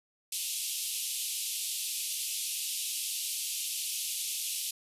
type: band-pass noise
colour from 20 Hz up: white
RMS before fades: -35 dBFS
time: 0.32-4.71 s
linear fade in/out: 5 ms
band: 2600 to 13000 Hz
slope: 48 dB/octave
effects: resampled to 32000 Hz